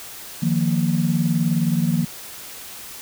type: chord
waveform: sine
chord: Eb suspended second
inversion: none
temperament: equal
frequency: 155.56 / 174.61 / 233.1 Hz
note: Eb3 / F3 / Bb3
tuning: 0 / 0 / 0 cents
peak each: -21 / -20 / -22 dBFS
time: 0.42-2.05 s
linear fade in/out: 10 ms
effects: tanh soft clip ceiling -8 dBFS + white hiss -37 dBFS RMS until 3.01 s